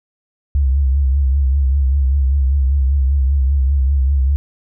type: tone with vibrato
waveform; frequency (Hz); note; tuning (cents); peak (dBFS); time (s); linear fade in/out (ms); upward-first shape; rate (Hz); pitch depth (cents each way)
sine; 68; C#2; -33; -11; 0.55-4.36; 0; triangle; 5.1; 100
effects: none